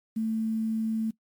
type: tone with quantisation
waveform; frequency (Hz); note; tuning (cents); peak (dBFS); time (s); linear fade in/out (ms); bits
sine; 221.8; A3; +14; -25; 0.16-1.11; 10; 9
effects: noise-tail reverb RT60 0.1 s tail -20 dB re dry + MP3 96 kbps